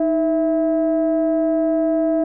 sine tone pair together, 314.4 / 658.2 Hz, D#4 / E5, +18 / -3 cents, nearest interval octave + minor second, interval 1279 cents, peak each -17 dBFS, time 0-2.24 s, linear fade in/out 5 ms, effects tanh soft clip ceiling -10 dBFS

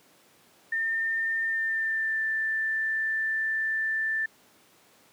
sine tone with pitch glide, 1808 to 1770.8 Hz, A6 to A6, +47 to +11 cents, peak -25 dBFS, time 0.72-4.26 s, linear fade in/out 5 ms, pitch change -36 cents, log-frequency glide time 1.45-2.23 s, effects pink hiss -59 dBFS RMS until 5.12 s + high-pass 200 Hz 12 dB/octave

